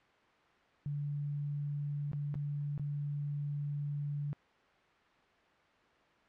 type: tone with dropouts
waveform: sine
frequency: 144.9 Hz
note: D3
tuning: 23 cents flat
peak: -34 dBFS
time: 0.86-4.33 s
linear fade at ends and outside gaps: 0 ms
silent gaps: 2.116-2.132 / 2.342-2.354 / 2.778-2.796 s
effects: white hiss -65 dBFS RMS until 6.28 s + low-pass 2000 Hz 12 dB/octave